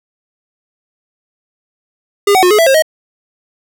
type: tone with pitch steps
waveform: square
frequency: 405 / 752 / 360.3 / 422.6 / 662 / 536 / 630 Hz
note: G#4 / F#5 / F#4 / G#4 / E5 / C5 / D#5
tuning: -43 / +28 / -46 / +30 / +7 / +42 / +21 cents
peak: -7 dBFS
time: 2.27-2.823 s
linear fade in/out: 5 ms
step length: 79 ms
effects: none